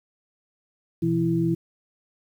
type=tone cluster; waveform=sine; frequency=121.6 / 166.3 / 331.4 Hz; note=B2 / E3 / E4; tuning=-26 / +16 / +9 cents; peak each=-29 / -23 / -23 dBFS; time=1.02-1.55 s; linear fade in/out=10 ms; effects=9-bit